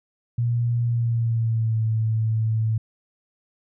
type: tone with pitch glide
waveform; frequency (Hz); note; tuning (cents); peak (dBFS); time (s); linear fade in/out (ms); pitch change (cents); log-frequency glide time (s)
sine; 118.8 to 110.84; A#2 to A2; +33 to +13; -19; 0.38-2.78; 5; -120; 0.85-1.82
effects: none